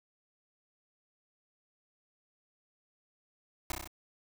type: noise with echo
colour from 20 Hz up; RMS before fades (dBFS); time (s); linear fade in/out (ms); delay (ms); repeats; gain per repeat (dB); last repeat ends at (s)
pink; -35; 3.7-3.72; 2; 31; 5; -2; 3.875
effects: none